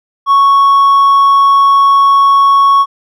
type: tone with hard clipping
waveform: sine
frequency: 1108.7 Hz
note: C#6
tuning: in tune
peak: -5 dBFS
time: 0.26-2.86 s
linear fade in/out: 50 ms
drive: 2 dB
effects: none